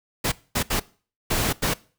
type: noise bursts at uneven times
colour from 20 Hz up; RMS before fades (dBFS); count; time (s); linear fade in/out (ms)
pink; -23; 5; 0.24-0.32 / 0.55-0.63 / 0.7-0.8 / 1.3-1.53 / 1.62-1.74; 10
effects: noise-tail reverb RT60 0.4 s tail -21 dB re dry